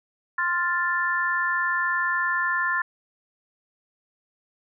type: chord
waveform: sine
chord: F major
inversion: second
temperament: equal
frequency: 1046.5 / 1396.9 / 1760 Hz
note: C6 / F6 / A6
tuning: 0 / 0 / 0 cents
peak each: -27 / -28 / -24 dBFS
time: 0.38-2.82 s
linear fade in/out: 5 ms
effects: none